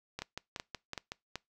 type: two click trains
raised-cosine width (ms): 0.2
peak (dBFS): -20 / -21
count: 4 / 6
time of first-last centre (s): 0.22-1.356 / 0.19-1.119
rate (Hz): 2.64 / 5.38
effects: noise-tail reverb RT60 0.2 s tail -24 dB re dry